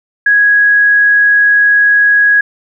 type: tone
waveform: sine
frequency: 1661.2 Hz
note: G#6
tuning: in tune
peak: -5 dBFS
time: 0.26-2.41 s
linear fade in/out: 5 ms
effects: none